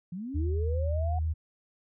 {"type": "linear sweep", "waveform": "sine", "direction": "up", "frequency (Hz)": [164.9, 740], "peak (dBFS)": -34, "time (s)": [0.12, 1.19], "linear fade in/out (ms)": 5}
{"type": "tone with vibrato", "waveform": "sine", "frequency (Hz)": 79.1, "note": "D#2", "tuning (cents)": 29, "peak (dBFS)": -26, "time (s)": [0.34, 1.34], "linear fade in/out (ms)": 20, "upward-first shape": "sine", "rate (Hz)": 10, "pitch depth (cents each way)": 22}
{"effects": []}